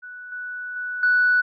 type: tone with level steps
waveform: sine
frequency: 1480 Hz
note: F#6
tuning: in tune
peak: -35 / -29 / -26 / -14 dBFS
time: 0.02-1.42 s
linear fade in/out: 20 ms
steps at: 0.32 / 0.76 / 1.03 s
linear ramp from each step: 2 ms
effects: tanh soft clip ceiling -10 dBFS